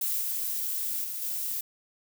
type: noise with level steps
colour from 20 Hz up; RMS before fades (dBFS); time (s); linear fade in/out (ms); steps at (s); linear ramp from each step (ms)
violet; -29 / -31 / -35 / -32; 0.01-1.61; 5; 0.21 / 1.04 / 1.22; 2
effects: none